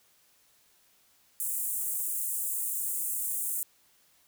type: high-pass noise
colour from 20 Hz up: pink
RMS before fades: -32 dBFS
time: 1.4-3.63 s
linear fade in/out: 0 ms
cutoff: 7900 Hz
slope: 48 dB/octave
effects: white hiss -65 dBFS RMS until 4.27 s